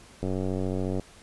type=click train; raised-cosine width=2 ms; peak=-17 dBFS; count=73; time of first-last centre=0.23-0.997 s; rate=93.9 Hz; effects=pink hiss -52 dBFS RMS until 1.22 s + resampled to 24000 Hz